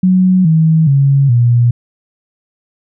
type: tone with pitch steps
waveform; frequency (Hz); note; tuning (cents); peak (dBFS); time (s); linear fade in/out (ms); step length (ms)
sine; 185 / 160.12 / 138.59 / 119.96; F#3 / D#3 / C#3 / B2; 0 / +50 / 0 / -50; -6; 0.03-1.71; 5; 420
effects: none

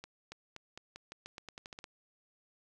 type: accelerating click train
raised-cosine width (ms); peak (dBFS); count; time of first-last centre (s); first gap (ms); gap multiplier
0.2; -28; 14; 0.04-1.842; 280; 0.87
effects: none

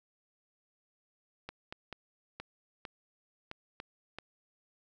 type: clicks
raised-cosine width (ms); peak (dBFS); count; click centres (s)
0.3; -25; 8; 1.49 / 1.725 / 1.927 / 2.4 / 2.852 / 3.514 / 3.801 / 4.186
effects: none

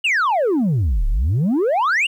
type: exponential two-way sweep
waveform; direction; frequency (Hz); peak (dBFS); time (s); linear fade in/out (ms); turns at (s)
sine; down then up; 2960 to 32.7 to 2960; -12; 0.04-2.07; 10; 1.07
effects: tanh soft clip ceiling -14 dBFS + 9-bit

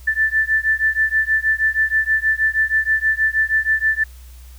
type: beating tone pair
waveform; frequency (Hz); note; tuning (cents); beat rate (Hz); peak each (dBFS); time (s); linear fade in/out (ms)
sine; 1760 / 1766.3; A6 / A6; 0 / +6; 6.3; -18; 0.07-4.04; 10
effects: added 62 Hz sine -37 dBFS peak until 4.58 s + white hiss -50 dBFS RMS until 4.58 s

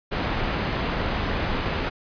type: low-pass noise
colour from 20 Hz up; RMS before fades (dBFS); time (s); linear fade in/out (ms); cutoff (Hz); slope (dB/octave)
pink; -26; 0.11-1.9; 20; 2900; 12
effects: resampled to 11025 Hz

